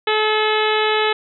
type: harmonic tone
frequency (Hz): 430.5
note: A4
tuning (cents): -38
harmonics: 1 / 2 / 3 / 4 / 5 / 6 / 7 / 8 / 9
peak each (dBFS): -19 / -22 / -24 / -25 / -26 / -27 / -27 / -28 / -29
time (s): 0.07-1.13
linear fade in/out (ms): 5
effects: none